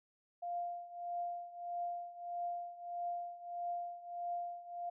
sine tone with tremolo, 698.5 Hz, F5, in tune, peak -35 dBFS, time 0.42-4.9 s, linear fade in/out 10 ms, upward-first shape triangle, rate 1.6 Hz, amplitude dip 85%, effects none

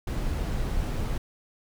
brown noise, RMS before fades -28 dBFS, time 0.07-1.18 s, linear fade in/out 5 ms, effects none

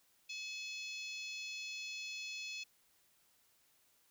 harmonic tone, 855 Hz, A5, 50 cents flat, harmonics 3 / 4 / 5 / 6 / 7 / 8, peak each -44 / -50 / -50 / -55 / -55 / -57 dBFS, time 0.29-2.64 s, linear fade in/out 10 ms, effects white hiss -72 dBFS RMS until 4.1 s

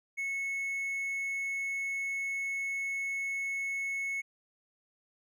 triangle tone, 2197 Hz, C#7, 16 cents flat, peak -30 dBFS, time 0.17-4.22 s, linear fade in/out 20 ms, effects none

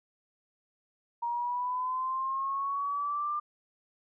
sine linear sweep, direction up, 940 to 1196 Hz, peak -29 dBFS, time 1.22-3.4 s, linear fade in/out 10 ms, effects none

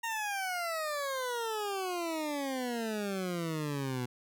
20% pulse exponential sweep, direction down, 932.3 to 121.8 Hz, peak -28 dBFS, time 0.03-4.06 s, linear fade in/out 10 ms, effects none

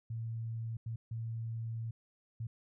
sine tone bursts at uneven times, 113.8 Hz, A#2, 41 cents flat, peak -36 dBFS, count 4, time 0.1-0.77 / 0.86-0.96 / 1.11-1.91 / 2.4-2.47 s, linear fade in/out 5 ms, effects none

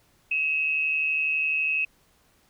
sine tone pair together, 2558 / 2710 Hz, D#7 / E7, +47 / +47 cents, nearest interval minor second, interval 100 cents, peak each -23 / -30 dBFS, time 0.31-1.85 s, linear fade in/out 5 ms, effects pink hiss -63 dBFS RMS until 2.49 s

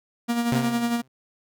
45% pulse tone with tremolo, 236.1 Hz, A#3, 22 cents sharp, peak -20 dBFS, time 0.28-1.02 s, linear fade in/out 20 ms, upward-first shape sine, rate 11 Hz, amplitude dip 50%
sawtooth tone with exponential decay, 130.81 Hz, C3, in tune, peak -17 dBFS, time 0.52-1.08 s, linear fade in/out 2 ms, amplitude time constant 120 ms
effects none

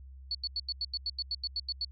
sine tone bursts, 4435 Hz, C#8, in tune, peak -30 dBFS, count 13, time 0.31-1.848 s, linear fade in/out 2 ms, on 38 ms, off 87 ms, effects added 66 Hz sine -46 dBFS peak until 1.91 s

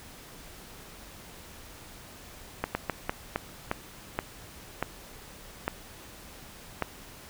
slowing click train, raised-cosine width 0.5 ms, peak -12 dBFS, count 10, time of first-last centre 2.64-6.823 s, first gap 110 ms, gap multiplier 1.34, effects pink hiss -48 dBFS RMS until 7.29 s

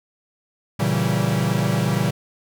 45% pulse chord, A# diminished seventh, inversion none, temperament equal with one note detuned, 116.54 / 138.59 / 164.81 / 193.52 Hz, A#2 / C#3 / E3 / G3, 0 / 0 / 0 / -22 cents, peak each -24 dBFS, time 0.79-2.11 s, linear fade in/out 10 ms, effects none

